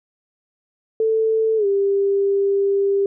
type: tone with pitch glide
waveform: sine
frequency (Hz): 442.8 to 396.8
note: A4 to G4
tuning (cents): +11 to +21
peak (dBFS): -15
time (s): 1-3.06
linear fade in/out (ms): 2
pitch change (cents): -190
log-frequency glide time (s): 1.57-1.66
effects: none